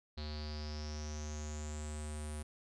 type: tone with low-pass filter sweep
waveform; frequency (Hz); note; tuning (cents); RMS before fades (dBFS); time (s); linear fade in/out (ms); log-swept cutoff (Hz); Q
square; 75.5; D2; +48; -42; 0.17-2.43; 10; 4200 to 9600; 9.6
effects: none